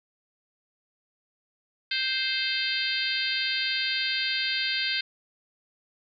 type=harmonic tone; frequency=523.3 Hz; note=C5; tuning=in tune; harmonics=3 / 4 / 5 / 6 / 7 / 8 / 9; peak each=-33 / -33 / -33 / -33 / -33 / -33 / -33 dBFS; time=1.91-5.01 s; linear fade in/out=5 ms; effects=none